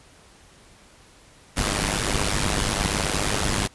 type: noise with amplitude modulation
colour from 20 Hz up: pink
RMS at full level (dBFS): -20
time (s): 1.56-3.68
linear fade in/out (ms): 20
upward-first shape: sine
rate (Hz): 101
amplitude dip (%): 85
effects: pink hiss -52 dBFS RMS until 3.74 s + resampled to 24000 Hz